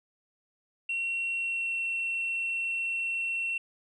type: tone with pitch glide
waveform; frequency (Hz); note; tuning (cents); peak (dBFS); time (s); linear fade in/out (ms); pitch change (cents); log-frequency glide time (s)
sine; 2730 to 2714; F7 to E7; -40 to +50; -27; 0.89-3.58; 5; -10; 1.36-1.79
effects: tanh soft clip ceiling -25 dBFS